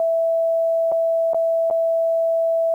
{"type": "tone with dropouts", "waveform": "sine", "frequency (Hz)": 659.3, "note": "E5", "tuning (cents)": 0, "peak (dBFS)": -16, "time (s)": [0, 2.74], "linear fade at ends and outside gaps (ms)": 1, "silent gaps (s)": [[0.917, 0.921], [1.334, 1.345], [1.701, 1.709]], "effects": ["9-bit"]}